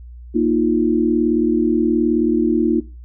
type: chord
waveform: sine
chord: Bb suspended fourth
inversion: none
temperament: just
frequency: 233.1 / 310.8 / 349.6 Hz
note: Bb3 / Eb4 / F4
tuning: 0 / -2 / +2 cents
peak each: -18 dBFS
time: 0.34-2.81 s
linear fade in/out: 20 ms
effects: noise-tail reverb RT60 0.3 s tail -18 dB re dry + added 60 Hz sine -34 dBFS peak until 3.04 s